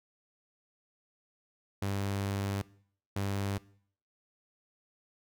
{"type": "tone bursts at uneven times", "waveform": "sawtooth", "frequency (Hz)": 99.2, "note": "G2", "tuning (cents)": 21, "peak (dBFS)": -27, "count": 2, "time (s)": [[1.82, 2.62], [3.16, 3.58]], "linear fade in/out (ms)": 5, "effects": ["noise-tail reverb RT60 0.6 s tail -21 dB re dry"]}